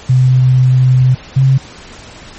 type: tone pair in turn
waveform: sine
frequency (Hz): 128.3 / 133.44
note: C3 / C3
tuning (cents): -34 / +34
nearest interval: minor second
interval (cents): 68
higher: second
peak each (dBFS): -5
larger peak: neither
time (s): 0.09-1.15 / 1.36-1.58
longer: first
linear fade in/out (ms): 10
effects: pink hiss -34 dBFS RMS until 2.38 s + MP3 32 kbps